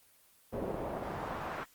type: noise with band-pass filter sweep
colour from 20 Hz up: brown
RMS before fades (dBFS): -38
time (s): 0.52-1.65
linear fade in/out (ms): 20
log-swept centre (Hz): 470 to 1300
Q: 1.4
effects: white hiss -64 dBFS RMS until 1.74 s + Opus 24 kbps